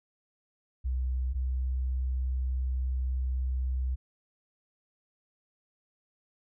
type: tone pair in turn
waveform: sine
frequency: 63.6 / 64.04 Hz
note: C2 / C2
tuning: -48 / -37 cents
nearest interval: unison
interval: 11 cents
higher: second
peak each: -27 dBFS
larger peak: neither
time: 0.84-1.34 / 1.34-3.96 s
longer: second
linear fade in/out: 20 ms
effects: none